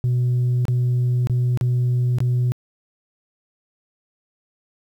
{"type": "tone with dropouts", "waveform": "sine", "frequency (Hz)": 123.7, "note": "B2", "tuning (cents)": 3, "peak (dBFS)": -14, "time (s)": [0.04, 2.52], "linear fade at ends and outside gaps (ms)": 0, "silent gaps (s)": [[0.653, 0.682], [1.271, 1.297], [1.574, 1.611], [2.185, 2.204]], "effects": ["tanh soft clip ceiling -15 dBFS", "9-bit"]}